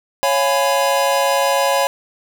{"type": "chord", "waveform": "square", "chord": "C# dominant seventh", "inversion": "none", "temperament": "equal with one note detuned", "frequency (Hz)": [554.4, 698.5, 830.6, 999.2], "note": ["C#5", "E#5", "G#5", "B5"], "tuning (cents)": [0, 0, 0, 20], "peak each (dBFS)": [-18, -23, -22, -21], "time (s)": [0.23, 1.87], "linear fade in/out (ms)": 0, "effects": []}